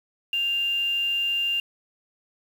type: tone with quantisation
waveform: sine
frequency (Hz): 2794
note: F7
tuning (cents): 0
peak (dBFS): -22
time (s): 0.33-1.6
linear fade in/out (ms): 2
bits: 7
effects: none